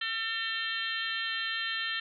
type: harmonic tone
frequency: 450.4 Hz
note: A4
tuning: 40 cents sharp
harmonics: 3 / 4 / 5 / 6 / 7 / 8 / 9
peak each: -41 / -34 / -46 / -40 / -36 / -43 / -40 dBFS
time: 0.01-2 s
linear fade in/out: 5 ms
effects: none